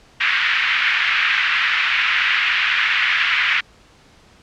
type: band-pass noise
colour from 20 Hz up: white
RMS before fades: -18 dBFS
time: 0.2-3.61 s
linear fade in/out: 10 ms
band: 1500 to 2600 Hz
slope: 24 dB/octave
effects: pink hiss -50 dBFS RMS until 4.42 s + low-pass 6000 Hz 12 dB/octave